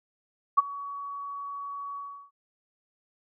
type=tone with ADSR envelope; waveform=sine; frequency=1128 Hz; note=C#6; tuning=30 cents sharp; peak=-13 dBFS; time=0.57-2.31 s; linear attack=16 ms; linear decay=22 ms; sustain=-21 dB; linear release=350 ms; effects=none